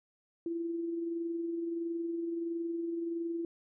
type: tone with amplitude modulation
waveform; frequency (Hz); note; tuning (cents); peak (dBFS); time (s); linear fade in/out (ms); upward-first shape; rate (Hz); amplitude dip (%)
sine; 336.2; E4; +34; -31; 0.46-3.45; 2; sine; 21.5; 35
effects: none